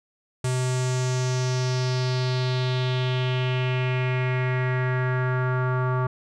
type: tone with low-pass filter sweep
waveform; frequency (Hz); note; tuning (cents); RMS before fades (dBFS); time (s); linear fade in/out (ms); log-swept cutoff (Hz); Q
square; 127.5; C3; -44; -24; 0.44-6.07; 5; 8500 to 1200; 3.3
effects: none